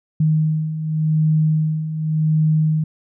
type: beating tone pair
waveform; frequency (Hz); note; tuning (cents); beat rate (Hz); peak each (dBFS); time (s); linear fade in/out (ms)
sine; 155.3 / 156.18; D#3 / D#3; -3 / +7; 0.88; -22 / -16; 0.2-2.84; 5
effects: none